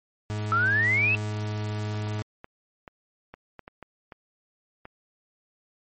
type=tone; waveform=40% pulse; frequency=105.8 Hz; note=G#2; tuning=33 cents sharp; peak=-27 dBFS; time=0.3-2.22 s; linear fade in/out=0 ms
type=exponential sweep; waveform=sine; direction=up; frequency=1306 to 2681 Hz; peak=-20 dBFS; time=0.52-1.15 s; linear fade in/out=0 ms
type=clicks; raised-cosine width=0.5 ms; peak=-26 dBFS; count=11; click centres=1.944 / 2.072 / 2.194 / 2.444 / 2.878 / 3.34 / 3.593 / 3.679 / 3.827 / 4.122 / 4.854 s
effects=MP3 32 kbps